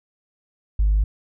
triangle tone with tanh clipping, 51.3 Hz, G#1, 21 cents flat, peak -15 dBFS, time 0.79-1.04 s, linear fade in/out 5 ms, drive 5 dB, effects none

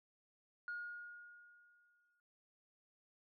sine tone with exponential decay, 1433 Hz, F6, 44 cents sharp, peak -39 dBFS, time 0.68-2.2 s, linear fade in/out 1 ms, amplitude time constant 330 ms, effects tanh soft clip ceiling -37 dBFS

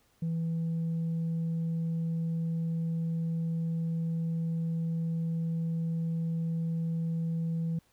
sine tone with tanh clipping, 164.81 Hz, E3, in tune, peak -29 dBFS, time 0.22-7.79 s, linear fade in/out 5 ms, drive 1 dB, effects pink hiss -68 dBFS RMS until 7.92 s

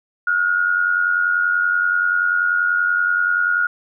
sine tone with amplitude modulation, 1433 Hz, F6, 44 cents sharp, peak -12 dBFS, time 0.27-3.67 s, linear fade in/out 5 ms, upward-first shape sine, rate 90.4 Hz, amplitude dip 65%, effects none

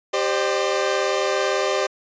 sawtooth chord, G suspended fourth, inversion none, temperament equal with one note detuned, 392 / 523.3 / 601.1 Hz, G4 / C5 / D5, 0 / 0 / +40 cents, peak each -20 dBFS, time 0.13-1.87 s, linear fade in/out 10 ms, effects resampled to 16000 Hz

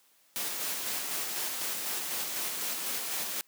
white noise with tremolo, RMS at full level -33 dBFS, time 0.36-3.41 s, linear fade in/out 0 ms, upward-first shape square, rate 4 Hz, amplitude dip 25%, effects white hiss -65 dBFS RMS until 3.47 s + high-pass 200 Hz 12 dB/octave

